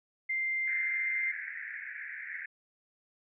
sine tone, 2093 Hz, C7, in tune, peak -29 dBFS, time 0.29-1.32 s, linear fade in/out 10 ms
pink band-pass noise, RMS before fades -41 dBFS, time 0.67-2.46 s, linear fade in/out 5 ms, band 1600 to 2200 Hz, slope 96 dB/octave
effects none

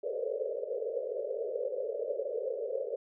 pink band-pass noise, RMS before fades -35 dBFS, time 0.03-2.96 s, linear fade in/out 5 ms, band 420 to 590 Hz, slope 96 dB/octave, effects none

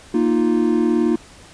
triangle chord, Bb suspended fourth, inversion none, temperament just, 233.1 / 310.8 / 349.6 Hz, Bb3 / Eb4 / F4, 0 / -2 / +2 cents, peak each -17 dBFS, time 0.14-1.16 s, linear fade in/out 5 ms, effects pink hiss -44 dBFS RMS until 1.53 s + resampled to 22050 Hz

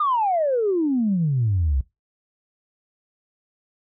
sine exponential sweep, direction down, 1243 to 62.4 Hz, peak -17 dBFS, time 0-1.81 s, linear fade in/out 5 ms, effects noise-tail reverb RT60 0.2 s tail -20 dB re dry + tanh soft clip ceiling -13 dBFS

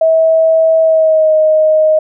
sine tone with pitch glide, 646 to 623.6 Hz, E5 to D#5, -35 to +4 cents, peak -6 dBFS, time 0.01-1.99 s, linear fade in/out 5 ms, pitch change -61 cents, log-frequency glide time 0.81-1.34 s, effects none

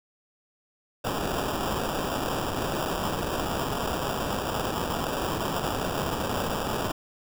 white noise with sample-and-hold, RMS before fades -29 dBFS, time 1.04-6.92 s, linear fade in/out 10 ms, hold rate 2100 Hz, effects none

